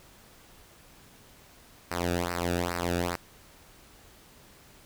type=tone with flanger; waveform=sawtooth; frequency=87.31 Hz; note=F2; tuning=in tune; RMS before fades=-30 dBFS; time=1.91-3.16 s; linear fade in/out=5 ms; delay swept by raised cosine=0.29 to 0.98 ms; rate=2.4 Hz; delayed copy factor=-0.9; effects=pink hiss -55 dBFS RMS until 4.85 s